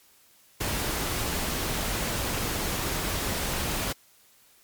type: noise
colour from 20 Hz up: pink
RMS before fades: -29 dBFS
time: 0.6-3.93 s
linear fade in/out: 10 ms
effects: white hiss -59 dBFS RMS until 4.63 s + MP3 96 kbps